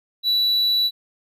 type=tone; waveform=triangle; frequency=3943 Hz; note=B7; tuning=4 cents flat; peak=-15 dBFS; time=0.23-0.91 s; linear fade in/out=50 ms; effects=none